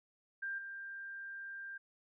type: tone with level steps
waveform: sine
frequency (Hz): 1589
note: G6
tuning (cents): +23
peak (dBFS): -37 / -43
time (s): 0.42-1.78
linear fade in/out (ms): 10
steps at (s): 0.58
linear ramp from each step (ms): 5
effects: none